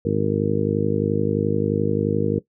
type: harmonic tone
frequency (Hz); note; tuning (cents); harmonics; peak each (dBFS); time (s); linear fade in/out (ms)
51.5; G#1; -14; 2 / 3 / 4 / 5 / 6 / 7 / 8 / 9; -27 / -26 / -26 / -29 / -27 / -29 / -29 / -23; 0.05-2.39; 5
effects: noise-tail reverb RT60 0.1 s tail -17 dB re dry